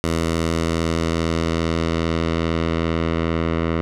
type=tone with low-pass filter sweep; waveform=10% pulse; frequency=82.41 Hz; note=E2; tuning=in tune; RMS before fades=-21 dBFS; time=0.04-3.81 s; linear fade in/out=0 ms; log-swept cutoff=10000 to 2300 Hz; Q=0.84; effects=none